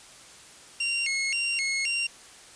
sawtooth tone with vibrato, 2451 Hz, D#7, 27 cents flat, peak -22 dBFS, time 0.8-2.07 s, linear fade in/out 5 ms, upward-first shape square, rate 1.9 Hz, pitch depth 210 cents each way, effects white hiss -49 dBFS RMS until 2.55 s + resampled to 22050 Hz

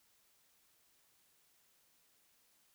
silence, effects white hiss -72 dBFS RMS until 2.74 s

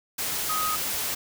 sine tone in noise, 1254 Hz, D#6, 13 cents sharp, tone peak -26 dBFS, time 0.49-0.76 s, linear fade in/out 10 ms, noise white, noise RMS -29 dBFS, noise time 0.18-1.15 s, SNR 0 dB, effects none

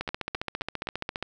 two click trains, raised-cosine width 0.3 ms, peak -14 / -16 dBFS, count 19 / 4, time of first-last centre 0.01-1.226 / 0.09-0.871 s, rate 14.8 / 3.84 Hz, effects none

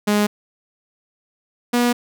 sawtooth tone pair in turn, 207.9 / 241.9 Hz, G#3 / B3, +2 / -36 cents, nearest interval minor third, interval 262 cents, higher second, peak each -11 dBFS, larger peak neither, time 0.07-0.27 / 1.73-1.93 s, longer neither, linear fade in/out 10 ms, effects none

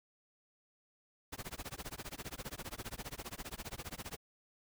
pink noise with tremolo, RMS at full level -42 dBFS, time 1.32-4.17 s, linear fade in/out 10 ms, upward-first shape sine, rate 15 Hz, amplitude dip 100%, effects none

